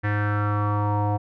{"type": "tone with low-pass filter sweep", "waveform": "square", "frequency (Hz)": 103.83, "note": "G#2", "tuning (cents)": 0, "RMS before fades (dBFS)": -23, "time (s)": [0.03, 1.18], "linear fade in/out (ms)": 20, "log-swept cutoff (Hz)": [1800, 810], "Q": 5.4, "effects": []}